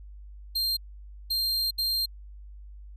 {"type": "tone bursts at uneven times", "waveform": "45% pulse", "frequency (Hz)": 4186, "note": "C8", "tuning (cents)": 0, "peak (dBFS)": -24, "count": 3, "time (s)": [[0.55, 0.77], [1.3, 1.71], [1.78, 2.06]], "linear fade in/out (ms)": 10, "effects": ["added 50 Hz sine -42 dBFS peak until 2.96 s", "resampled to 32000 Hz"]}